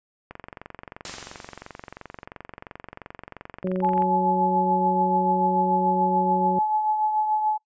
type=click train; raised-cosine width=0.5 ms; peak=-22 dBFS; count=86; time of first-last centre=0.31-4.022 s; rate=22.9 Hz
type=noise with exponential decay; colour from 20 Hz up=white; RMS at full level=-33 dBFS; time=1.05-2.25 s; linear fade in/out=1 ms; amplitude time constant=260 ms
type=harmonic tone; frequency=185 Hz; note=F#3; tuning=in tune; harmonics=1 / 2 / 3; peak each=-25 / -28 / -30 dBFS; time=3.64-6.59 s; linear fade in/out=5 ms
type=tone with tremolo; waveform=sine; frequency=857 Hz; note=A5; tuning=46 cents flat; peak=-18 dBFS; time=3.82-7.58 s; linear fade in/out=20 ms; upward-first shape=triangle; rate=6.9 Hz; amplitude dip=50%
effects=noise-tail reverb RT60 0.1 s tail -24 dB re dry + resampled to 16000 Hz